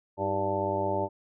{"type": "harmonic tone with a mistuned harmonic", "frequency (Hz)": 98, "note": "G2", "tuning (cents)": 0, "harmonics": [1, 2, 3, 4, 5, 6, 7, 8, 9], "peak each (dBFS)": [-36, -39, -37, -33, -40, -31, -38, -42, -31], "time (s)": [0.17, 1.09], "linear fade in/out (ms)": 50, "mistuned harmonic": 3, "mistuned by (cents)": 85, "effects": []}